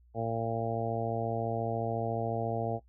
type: harmonic tone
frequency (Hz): 114.2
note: A#2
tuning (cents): -35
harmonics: 1 / 2 / 3 / 4 / 5 / 6 / 7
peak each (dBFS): -36 / -39 / -41 / -35 / -38 / -36 / -40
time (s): 0.14-2.8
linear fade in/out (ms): 50
effects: noise-tail reverb RT60 0.1 s tail -17 dB re dry + added 60 Hz sine -58 dBFS peak until 2.88 s